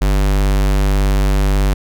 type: tone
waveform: square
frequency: 49.14 Hz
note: G1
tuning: 5 cents sharp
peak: -12 dBFS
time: 0.01-1.74 s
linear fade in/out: 10 ms
effects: none